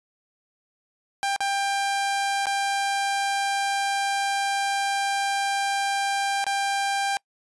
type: tone with dropouts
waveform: sawtooth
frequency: 794 Hz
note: G5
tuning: 22 cents sharp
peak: -19 dBFS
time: 1.23-7.17 s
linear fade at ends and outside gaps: 0 ms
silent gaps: 1.362-1.405 / 2.457-2.468 / 6.442-6.466 s
effects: noise-tail reverb RT60 0.1 s tail -26 dB re dry + resampled to 24000 Hz